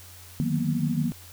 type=tone cluster; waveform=sine; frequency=149.7 / 156.3 / 183.8 / 232.4 / 245.9 Hz; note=D3 / D#3 / F#3 / A#3 / B3; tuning=+33 / +8 / -11 / -5 / -7 cents; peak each=-33 / -27 / -31 / -28 / -31 dBFS; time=0.4-1.12 s; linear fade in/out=0 ms; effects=added 89 Hz sine -48 dBFS peak until 1.32 s + white hiss -48 dBFS RMS until 1.32 s